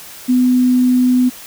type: tone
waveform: sine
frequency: 251.1 Hz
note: B3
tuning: 29 cents sharp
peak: -9 dBFS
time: 0.28-1.3 s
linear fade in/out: 20 ms
effects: white hiss -35 dBFS RMS until 1.46 s